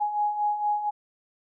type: beating tone pair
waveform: sine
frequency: 830.6 / 834.9 Hz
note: G#5 / G#5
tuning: 0 / +9 cents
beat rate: 4.3 Hz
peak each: -31 / -24 dBFS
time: 0-0.91 s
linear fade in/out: 20 ms
effects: none